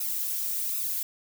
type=noise with flanger; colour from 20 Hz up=violet; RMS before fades=-30 dBFS; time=0-1.03 s; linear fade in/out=5 ms; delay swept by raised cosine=0.78 to 3.08 ms; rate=1.3 Hz; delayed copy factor=+0.75; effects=none